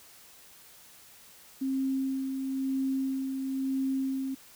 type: tone with tremolo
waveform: sine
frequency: 266.9 Hz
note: C4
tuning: 35 cents sharp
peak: -26 dBFS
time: 1.61-4.35 s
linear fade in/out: 10 ms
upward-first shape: sine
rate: 1 Hz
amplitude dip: 40%
effects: white hiss -54 dBFS RMS until 4.55 s